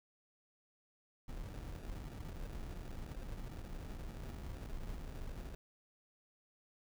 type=noise with sample-and-hold; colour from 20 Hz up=brown; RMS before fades=-45 dBFS; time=1.28-5.55 s; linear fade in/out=5 ms; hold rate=1050 Hz; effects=none